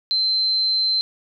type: tone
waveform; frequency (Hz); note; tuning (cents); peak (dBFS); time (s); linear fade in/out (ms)
sine; 4100; C8; -36; -17; 0.11-1.01; 0
effects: none